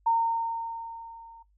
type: tone with level ramp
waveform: sine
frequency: 917 Hz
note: A#5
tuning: 29 cents flat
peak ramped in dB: -19 to -47 dBFS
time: 0.06-1.43 s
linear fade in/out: 10 ms
effects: noise-tail reverb RT60 0.2 s tail -23 dB re dry + added 50 Hz sine -62 dBFS peak until 1.57 s